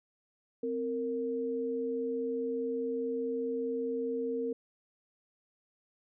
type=tone pair together; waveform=sine; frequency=259.5 / 462.4 Hz; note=C4 / A#4; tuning=-14 / -14 cents; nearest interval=minor seventh; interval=1000 cents; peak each=-36 / -32 dBFS; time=0.63-4.53 s; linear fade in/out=5 ms; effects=none